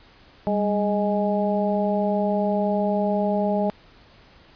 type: harmonic tone with a mistuned harmonic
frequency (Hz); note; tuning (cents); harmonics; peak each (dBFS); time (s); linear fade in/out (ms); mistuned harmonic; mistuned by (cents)
207.7; G#3; 0; 1 / 2 / 3 / 4; -23 / -28 / -24 / -28; 0.47-3.7; 0; 1; -74
effects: pink hiss -52 dBFS RMS until 4.55 s + resampled to 11025 Hz